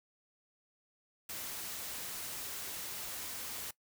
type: noise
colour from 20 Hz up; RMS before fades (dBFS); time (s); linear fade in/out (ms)
white; -42; 1.29-3.71; 5
effects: noise-tail reverb RT60 0.1 s tail -20 dB re dry